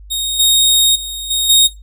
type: tone with level steps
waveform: sawtooth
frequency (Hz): 3729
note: A#7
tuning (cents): 0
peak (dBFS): -13 / -5 / -19 / -10 / -3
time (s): 0.1-1.68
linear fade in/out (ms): 20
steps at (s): 0.39 / 0.95 / 1.3 / 1.49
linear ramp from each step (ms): 10
effects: noise-tail reverb RT60 0.2 s tail -18 dB re dry + added 50 Hz sine -34 dBFS peak until 1.82 s